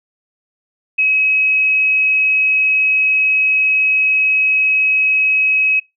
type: tone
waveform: sine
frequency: 2553 Hz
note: D#7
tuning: 44 cents sharp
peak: -11 dBFS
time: 0.98-5.8 s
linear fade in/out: 10 ms
effects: noise-tail reverb RT60 0.2 s tail -23 dB re dry